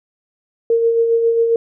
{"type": "tone with tremolo", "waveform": "sine", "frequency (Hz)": 460.8, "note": "A#4", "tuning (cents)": -20, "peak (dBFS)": -10, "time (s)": [0.7, 1.56], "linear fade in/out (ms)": 2, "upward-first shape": "sine", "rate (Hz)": 7.4, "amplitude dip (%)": 40, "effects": []}